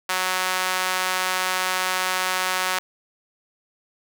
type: tone with high-pass filter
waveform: sawtooth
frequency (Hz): 185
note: F#3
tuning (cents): 0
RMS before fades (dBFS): -24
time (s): 0.09-2.79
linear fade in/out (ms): 5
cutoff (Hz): 1100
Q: 0.97
effects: none